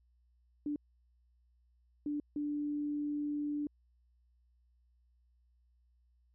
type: tone bursts at uneven times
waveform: sine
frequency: 293.7 Hz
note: D4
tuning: in tune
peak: -33 dBFS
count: 3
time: 0.66-0.76 / 2.06-2.2 / 2.36-3.67 s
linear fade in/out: 2 ms
effects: added 60 Hz sine -67 dBFS peak until 6.34 s